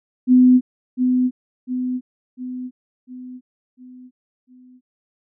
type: tone with echo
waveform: sine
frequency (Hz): 252.3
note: B3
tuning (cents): +37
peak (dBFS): -8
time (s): 0.27-0.61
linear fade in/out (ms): 50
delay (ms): 700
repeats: 6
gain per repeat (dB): -6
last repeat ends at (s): 4.81
effects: none